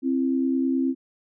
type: tone pair together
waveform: sine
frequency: 264.3 / 333.9 Hz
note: C4 / E4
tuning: +18 / +22 cents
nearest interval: major third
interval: 404 cents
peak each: -21 / -27 dBFS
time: 0.02-0.95 s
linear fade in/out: 50 ms
effects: none